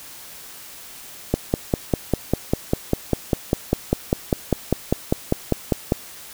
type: click train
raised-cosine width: 2 ms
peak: -3 dBFS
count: 24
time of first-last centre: 1.34-5.922 s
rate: 5.02 Hz
effects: white hiss -40 dBFS RMS until 6.33 s